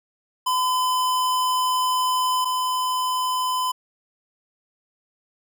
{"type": "tone pair in turn", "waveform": "square", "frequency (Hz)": [1014, 1014], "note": ["B5", "B5"], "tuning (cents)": [45, 45], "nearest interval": "unison", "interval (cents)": 0, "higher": "neither", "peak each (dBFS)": [-20, -22], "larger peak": "first", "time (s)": [[0.46, 2.45], [2.45, 3.72]], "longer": "first", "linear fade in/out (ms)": 10, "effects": []}